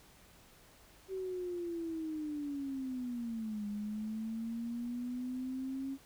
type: linear two-way sweep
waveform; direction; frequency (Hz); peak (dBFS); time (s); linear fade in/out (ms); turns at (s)
sine; down then up; 384.2 to 204.8 to 272.8; -36; 1.08-5.98; 50; 3.67
effects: added 50 Hz sine -70 dBFS peak until 6.05 s + pink hiss -61 dBFS RMS until 6.05 s